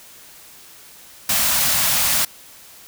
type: band-stop noise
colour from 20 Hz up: white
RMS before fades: -18 dBFS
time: 1.29-2.25 s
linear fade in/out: 5 ms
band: 270 to 540 Hz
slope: 48 dB/octave
effects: white hiss -44 dBFS RMS until 2.87 s